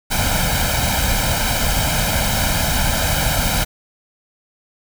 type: noise with comb filter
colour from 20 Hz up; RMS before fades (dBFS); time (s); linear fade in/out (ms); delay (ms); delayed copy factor
pink; -18; 0.1-3.65; 20; 1.3; +0.8
effects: none